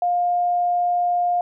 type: tone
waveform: sine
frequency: 707 Hz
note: F5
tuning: 21 cents sharp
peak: -17 dBFS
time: 0.02-1.41 s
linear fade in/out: 2 ms
effects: none